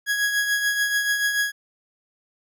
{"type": "tone with tremolo", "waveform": "40% pulse", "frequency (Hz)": 1661.2, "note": "G#6", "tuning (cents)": 0, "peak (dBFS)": -17, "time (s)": [0.06, 1.52], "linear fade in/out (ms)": 50, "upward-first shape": "triangle", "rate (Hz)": 6.9, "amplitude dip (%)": 55, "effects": []}